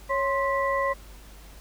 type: tone cluster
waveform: sine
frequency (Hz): 552 / 1051 / 1961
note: C#5 / C6 / B6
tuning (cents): -7 / +7 / -13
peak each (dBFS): -26 / -26 / -30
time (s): 0.09-0.94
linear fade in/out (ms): 20
effects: added 50 Hz sine -45 dBFS peak until 1.6 s + pink hiss -51 dBFS RMS until 1.6 s